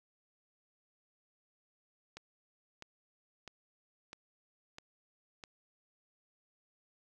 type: click train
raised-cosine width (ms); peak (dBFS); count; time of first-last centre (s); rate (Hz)
0.2; -29; 6; 2.17-5.438; 1.53
effects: none